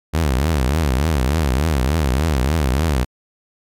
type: tone with vibrato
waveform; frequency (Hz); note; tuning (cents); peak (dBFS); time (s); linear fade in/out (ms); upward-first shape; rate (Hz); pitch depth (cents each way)
sawtooth; 71.5; D2; -46; -11; 0.13-3.05; 20; triangle; 3.4; 300
effects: MP3 96 kbps